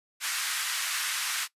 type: band-pass noise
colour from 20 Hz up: pink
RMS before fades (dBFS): -31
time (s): 0.2-1.48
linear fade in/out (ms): 50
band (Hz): 1300 to 13000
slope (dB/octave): 24
effects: noise-tail reverb RT60 0.1 s tail -19 dB re dry + resampled to 32000 Hz